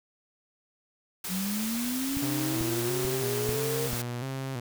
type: noise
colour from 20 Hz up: white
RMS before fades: -35 dBFS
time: 1.24-4.02 s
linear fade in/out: 5 ms
type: linear sweep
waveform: sine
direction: up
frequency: 179.3 to 473 Hz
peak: -29 dBFS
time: 1.28-3.9 s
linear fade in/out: 50 ms
type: click train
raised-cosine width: 5 ms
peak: -23 dBFS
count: 5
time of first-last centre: 2.17-3.932 s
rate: 2.27 Hz
type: tone with vibrato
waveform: sawtooth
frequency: 127.2 Hz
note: C3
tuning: 48 cents flat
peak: -28 dBFS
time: 2.22-4.6 s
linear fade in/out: 5 ms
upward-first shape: square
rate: 1.5 Hz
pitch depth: 87 cents each way
effects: none